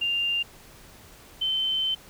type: tone pair in turn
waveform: sine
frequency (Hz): 2794 / 3079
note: F7 / G7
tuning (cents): 0 / -32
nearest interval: major second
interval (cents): 168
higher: second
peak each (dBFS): -23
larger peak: neither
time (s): 0.01-0.43 / 1.41-1.95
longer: second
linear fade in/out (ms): 10
effects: pink hiss -50 dBFS RMS until 2.09 s